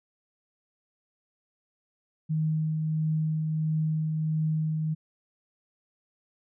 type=tone with tremolo; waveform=sine; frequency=156.6 Hz; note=D#3; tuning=11 cents sharp; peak=-23 dBFS; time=2.29-4.95 s; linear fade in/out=20 ms; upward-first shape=triangle; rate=1.5 Hz; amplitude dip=30%; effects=none